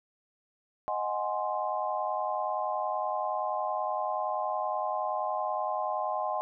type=chord; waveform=sine; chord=Ab dominant seventh; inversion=second; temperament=equal; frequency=622.3 / 740 / 830.6 / 1046.5 Hz; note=Eb5 / Gb5 / Ab5 / C6; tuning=0 / 0 / 0 / 0 cents; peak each=-34 dBFS; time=0.88-6.41 s; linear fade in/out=0 ms; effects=none